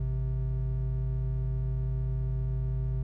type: tone pair together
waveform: triangle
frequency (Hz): 54.7 / 130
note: A1 / C3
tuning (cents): -9 / -11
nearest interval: octave + minor third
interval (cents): 1498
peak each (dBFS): -28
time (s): 0-3.03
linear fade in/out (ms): 5
effects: none